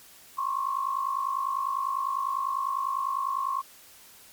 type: tone cluster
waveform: sine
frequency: 1012 / 1072 / 1122 Hz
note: B5 / C6 / C#6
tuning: +42 / +42 / +21 cents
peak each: -36 / -28 / -31 dBFS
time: 0.37-3.62 s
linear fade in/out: 20 ms
effects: white hiss -52 dBFS RMS until 4.32 s + MP3 96 kbps